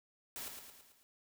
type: noise with echo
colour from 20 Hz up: white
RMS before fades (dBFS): -44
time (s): 0.36-0.48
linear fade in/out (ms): 0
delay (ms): 110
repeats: 5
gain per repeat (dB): -5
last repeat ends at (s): 1.03
effects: none